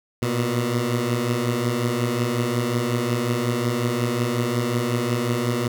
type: beating tone pair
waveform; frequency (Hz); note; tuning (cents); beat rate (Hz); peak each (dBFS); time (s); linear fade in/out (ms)
15% pulse; 116.54 / 122.04; A#2 / B2; 0 / -20; 5.5; -20 / -16; 0.22-5.68; 5
effects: none